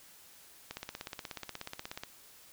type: click train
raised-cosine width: 0.2 ms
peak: -22 dBFS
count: 23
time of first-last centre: 0.71-2.035 s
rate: 16.6 Hz
effects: white hiss -57 dBFS RMS until 2.52 s